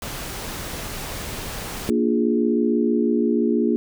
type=noise; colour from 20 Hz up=pink; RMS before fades=-31 dBFS; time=0.02-1.9 s; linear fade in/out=2 ms
type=chord; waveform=sine; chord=Bb dominant seventh; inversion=none; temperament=equal; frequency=233.1 / 293.7 / 349.2 / 415.3 Hz; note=Bb3 / D4 / F4 / Ab4; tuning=0 / 0 / 0 / 0 cents; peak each=-20 / -24 / -23 / -24 dBFS; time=1.89-3.76 s; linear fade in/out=0 ms
effects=none